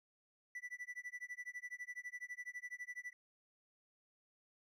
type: tone with tremolo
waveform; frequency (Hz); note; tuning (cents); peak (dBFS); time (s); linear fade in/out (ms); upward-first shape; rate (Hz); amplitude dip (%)
triangle; 1972; B6; -3; -40; 0.55-3.13; 2; sine; 12; 100
effects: none